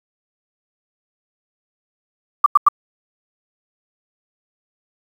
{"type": "tone bursts", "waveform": "sine", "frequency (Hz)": 1173, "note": "D6", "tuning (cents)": -2, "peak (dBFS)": -5, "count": 3, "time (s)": [2.44, 2.686], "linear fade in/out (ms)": 5, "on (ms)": 22, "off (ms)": 90, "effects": ["7-bit"]}